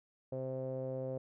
sawtooth tone with low-pass filter, 130.81 Hz, C3, in tune, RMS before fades -39 dBFS, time 0.32-1.18 s, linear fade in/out 5 ms, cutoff 550 Hz, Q 7.3, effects none

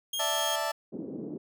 sawtooth tone, 3239 Hz, G#7, 44 cents flat, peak -27 dBFS, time 0.13-0.56 s, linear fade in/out 5 ms
30% pulse chord, D suspended second, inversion none, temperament just, 587.3 / 660.7 / 881 Hz, D5 / E5 / A5, 0 / +4 / +2 cents, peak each -32 / -30 / -30 dBFS, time 0.19-0.72 s, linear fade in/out 10 ms
pink band-pass noise, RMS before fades -38 dBFS, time 0.92-1.38 s, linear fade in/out 10 ms, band 210 to 410 Hz, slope 24 dB/octave
effects none

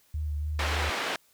sine tone with vibrato, 75.2 Hz, D2, 42 cents sharp, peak -28 dBFS, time 0.14-0.9 s, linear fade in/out 5 ms, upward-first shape sine, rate 3.5 Hz, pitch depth 32 cents each way
white band-pass noise, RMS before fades -31 dBFS, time 0.59-1.16 s, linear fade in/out 2 ms, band 270 to 2500 Hz, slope 12 dB/octave
effects white hiss -64 dBFS RMS until 1.33 s

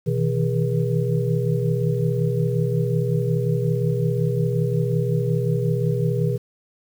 sine tone cluster, 124.2 / 156.2 / 161.7 / 409.6 / 480.9 Hz, B2 / D#3 / E3 / G#4 / B4, +10 / +7 / -33 / -24 / -46 cents, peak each -22 / -27 / -24 / -27 / -28 dBFS, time 0.06-6.38 s, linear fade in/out 20 ms, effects 8-bit

